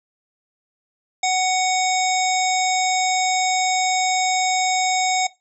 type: harmonic tone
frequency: 744 Hz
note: F#5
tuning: 9 cents sharp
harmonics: 1 / 3 / 5 / 7 / 9 / 10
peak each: -19 / -24 / -26 / -32 / -29 / -27 dBFS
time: 1.23-5.27 s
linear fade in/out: 5 ms
effects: noise-tail reverb RT60 0.2 s tail -17 dB re dry